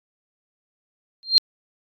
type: tone with exponential growth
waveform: sine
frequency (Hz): 4186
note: C8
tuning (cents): 0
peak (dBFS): -6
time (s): 1.23-1.38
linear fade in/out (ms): 0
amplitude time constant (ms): 32
effects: AAC 48 kbps